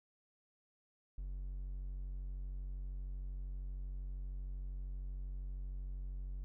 triangle tone, 46.41 Hz, F#1, 6 cents sharp, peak -38 dBFS, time 1.18-6.44 s, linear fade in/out 0 ms, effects none

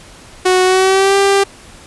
sawtooth tone with pitch glide, 369 to 395.5 Hz, F#4 to G4, -5 to +15 cents, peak -5 dBFS, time 0.45-1.44 s, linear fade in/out 10 ms, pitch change +120 cents, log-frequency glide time 0.64-1.16 s, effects pink hiss -39 dBFS RMS until 1.86 s + resampled to 24000 Hz

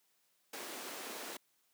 pink high-pass noise, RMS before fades -45 dBFS, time 0.53-1.37 s, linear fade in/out 5 ms, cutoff 260 Hz, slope 24 dB/octave, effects white hiss -75 dBFS RMS until 1.73 s + high-pass 150 Hz 12 dB/octave

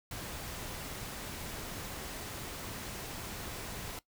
pink noise, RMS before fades -42 dBFS, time 0.11-3.99 s, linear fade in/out 2 ms, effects noise-tail reverb RT60 0.1 s tail -18 dB re dry

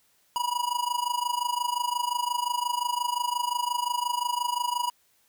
square tone with amplitude modulation, 970 Hz, B5, 31 cents flat, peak -23 dBFS, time 0.36-4.9 s, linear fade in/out 0 ms, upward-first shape sine, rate 25.7 Hz, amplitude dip 85%, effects white hiss -66 dBFS RMS until 5.28 s

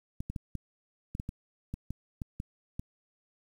clicks, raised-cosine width 5 ms, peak -23 dBFS, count 12, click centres 0.205 / 0.3 / 0.362 / 0.553 / 1.151 / 1.199 / 1.291 / 1.74 / 1.906 / 2.218 / 2.401 / 2.795 s, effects 9-bit

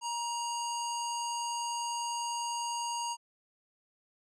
square tone with low-pass filter, 945 Hz, A#5, 23 cents sharp, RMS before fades -35 dBFS, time 0.01-3.17 s, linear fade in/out 50 ms, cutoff 7500 Hz, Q 4.8, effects none

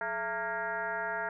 sine tone with frequency modulation, 1155 Hz, D6, 29 cents flat, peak -31 dBFS, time 0.01-1.29 s, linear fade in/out 2 ms, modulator 243 Hz, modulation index 2.6, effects none

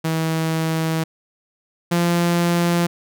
sawtooth tone pair in turn, 161.2 / 172.27 Hz, E3 / F3, -38 / -23 cents, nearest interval minor second, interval 115 cents, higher second, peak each -15 / -12 dBFS, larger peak second, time 0.04-1.04 / 1.91-2.87 s, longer first, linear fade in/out 10 ms, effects none

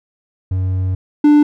triangle tone pair in turn, 93.2 / 295.9 Hz, F#2 / D4, +13 / +13 cents, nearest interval octave + minor sixth, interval 2000 cents, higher second, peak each -13 / -4 dBFS, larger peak second, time 0.51-0.95 / 1.24-1.43 s, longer first, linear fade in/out 5 ms, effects none

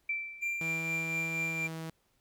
sine tone with exponential decay, 2337 Hz, D7, 9 cents flat, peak -28 dBFS, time 0.09-0.74 s, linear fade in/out 5 ms, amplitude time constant 140 ms
triangle tone with tremolo, 2370 Hz, D7, 15 cents sharp, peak -28 dBFS, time 0.41-1.68 s, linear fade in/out 20 ms, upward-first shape triangle, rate 4.2 Hz, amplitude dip 45%
sawtooth tone with pitch glide, 163.4 to 161.8 Hz, E3 to E3, -15 to -32 cents, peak -34 dBFS, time 0.61-1.9 s, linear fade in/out 2 ms, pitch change -17 cents, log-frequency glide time 1.5-1.65 s
effects pink hiss -73 dBFS RMS until 2.2 s

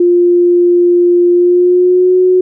sine tone with pitch glide, 351 to 367.2 Hz, F4 to F#4, +9 to -13 cents, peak -5 dBFS, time 0-2.41 s, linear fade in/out 5 ms, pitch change +78 cents, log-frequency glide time 1.32-2.16 s, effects none

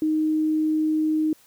sine tone, 311.1 Hz, D#4, in tune, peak -19 dBFS, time 0.02-1.33 s, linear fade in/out 2 ms, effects white hiss -56 dBFS RMS until 1.46 s

